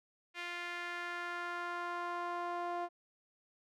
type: tone with band-pass filter sweep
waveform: sawtooth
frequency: 349.2 Hz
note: F4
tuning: in tune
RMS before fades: -40 dBFS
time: 0.34-2.89 s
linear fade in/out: 50 ms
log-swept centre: 2300 to 780 Hz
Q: 2
effects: none